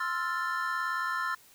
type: chord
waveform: triangle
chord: F major seventh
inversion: second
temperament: equal with one note detuned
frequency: 1046.5 / 1318.5 / 1396.9 / 1765.1 Hz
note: C6 / E6 / F6 / A6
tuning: 0 / 0 / 0 / +5 cents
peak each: -33 dBFS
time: 0-1.35 s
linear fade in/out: 5 ms
effects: white hiss -58 dBFS RMS until 1.54 s